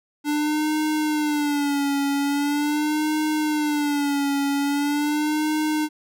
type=tone with vibrato; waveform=square; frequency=293.7 Hz; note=D4; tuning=in tune; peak=-21 dBFS; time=0.24-5.89 s; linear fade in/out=50 ms; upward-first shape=sine; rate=0.42 Hz; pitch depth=80 cents each way; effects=none